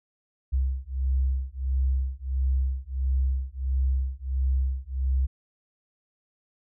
sine beating tone pair, 65 / 66.5 Hz, C2 / C2, -11 / +29 cents, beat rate 1.5 Hz, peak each -26 dBFS, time 0.52-5.27 s, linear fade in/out 20 ms, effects none

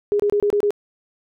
sine tone bursts, 411.3 Hz, G#4, 17 cents flat, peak -15 dBFS, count 6, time 0.12-0.706 s, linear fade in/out 0 ms, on 76 ms, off 26 ms, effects none

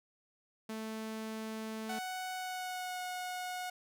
sawtooth tone, 220 Hz, A3, in tune, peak -35 dBFS, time 0.69-1.99 s, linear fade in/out 5 ms
sawtooth tone with pitch glide, 742 to 729.3 Hz, F#5 to F#5, +5 to -25 cents, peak -34 dBFS, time 1.89-3.7 s, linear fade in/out 5 ms, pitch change -30 cents, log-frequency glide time 2.34-3.02 s
effects none

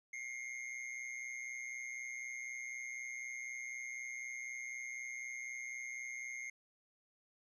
square tone with amplitude modulation, 2130 Hz, C7, 30 cents sharp, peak -40 dBFS, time 0.13-6.5 s, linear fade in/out 5 ms, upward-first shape sine, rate 124 Hz, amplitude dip 65%, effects resampled to 22050 Hz + 13-bit

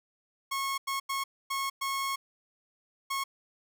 sawtooth tone bursts at uneven times, 1092 Hz, C#6, 26 cents flat, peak -26 dBFS, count 6, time 0.51-0.78 / 0.87-1 / 1.09-1.24 / 1.5-1.7 / 1.81-2.16 / 3.1-3.24 s, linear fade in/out 10 ms, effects none

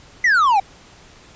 triangle exponential sweep, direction down, 2051 to 753 Hz, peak -10 dBFS, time 0.24-0.6 s, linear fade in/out 5 ms, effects pink hiss -46 dBFS RMS until 1.35 s + resampled to 16000 Hz

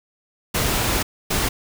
pink noise bursts at uneven times, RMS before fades -21 dBFS, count 2, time 0.54-1.03 / 1.3-1.49 s, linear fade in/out 10 ms, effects none

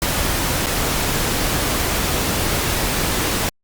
pink noise with dropouts, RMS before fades -20 dBFS, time 0.02-3.49 s, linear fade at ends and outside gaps 1 ms, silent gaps 0.661-0.667 s, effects Opus 48 kbps

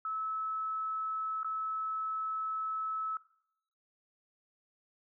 sine tone with dropouts, 1300 Hz, E6, 24 cents flat, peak -33 dBFS, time 0.05-3.17 s, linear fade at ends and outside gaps 2 ms, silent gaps 1.432-1.445 s, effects noise-tail reverb RT60 0.7 s tail -19 dB re dry

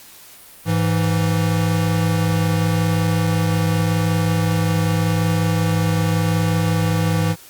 square tone pair together, 103.96 / 164.81 Hz, G#2 / E3, +2 / 0 cents, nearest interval minor sixth, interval 798 cents, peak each -20 / -19 dBFS, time 0.65-7.36 s, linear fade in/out 50 ms, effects white hiss -43 dBFS RMS until 7.49 s + Opus 48 kbps

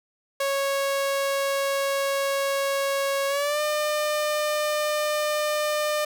sawtooth tone with pitch glide, 552 to 602 Hz, C#5 to D5, -7 to +43 cents, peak -19 dBFS, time 0.4-6.05 s, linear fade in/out 5 ms, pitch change +150 cents, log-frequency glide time 3.28-3.6 s, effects none

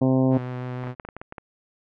harmonic tone, 130.81 Hz, C3, in tune, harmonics 1 / 2 / 3 / 4 / 5 / 6 / 7 / 8, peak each -22 / -19 / -29 / -27 / -31 / -36 / -38 / -42 dBFS, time 0.01-0.38 s, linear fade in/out 10 ms
sawtooth tone with vibrato, 125.6 Hz, B2, 30 cents sharp, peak -25 dBFS, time 0.3-0.95 s, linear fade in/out 50 ms, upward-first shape sine, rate 6.4 Hz, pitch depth 9 cents each way
clicks, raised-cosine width 0.5 ms, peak -20 dBFS, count 9, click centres 0.838 / 0.872 / 0.998 / 1.05 / 1.088 / 1.166 / 1.215 / 1.324 / 1.382 s
effects low-pass 2000 Hz 12 dB/octave

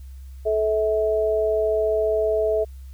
sine tone pair together, 433.1 / 648 Hz, A4 / E5, -27 / -30 cents, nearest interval perfect fifth, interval 697 cents, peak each -21 dBFS, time 0.45-2.65 s, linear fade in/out 20 ms, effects added 66 Hz sine -36 dBFS peak until 2.93 s + white hiss -60 dBFS RMS until 2.93 s

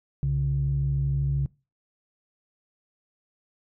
sine tone pair together, 65.2 / 138.15 Hz, C2 / C#3, -5 / -6 cents, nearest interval octave + minor second, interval 1299 cents, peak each -28 / -22 dBFS, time 0.23-1.46 s, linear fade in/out 0 ms, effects noise-tail reverb RT60 0.3 s tail -23 dB re dry + tanh soft clip ceiling -16 dBFS

